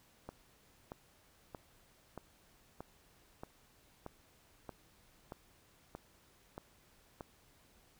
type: click train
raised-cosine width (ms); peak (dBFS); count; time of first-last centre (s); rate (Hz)
1; -30; 12; 0.29-7.208; 1.59
effects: pink hiss -67 dBFS RMS until 7.99 s